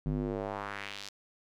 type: tone with band-pass filter sweep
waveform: square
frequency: 50.2 Hz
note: G1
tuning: 42 cents sharp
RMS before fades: -36 dBFS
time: 0.06-1.09 s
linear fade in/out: 0 ms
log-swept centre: 170 to 5200 Hz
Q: 1.7
effects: none